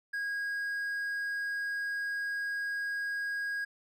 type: tone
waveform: triangle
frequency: 1640 Hz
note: G#6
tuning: 22 cents flat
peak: -30 dBFS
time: 0.13-3.65 s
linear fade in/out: 10 ms
effects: none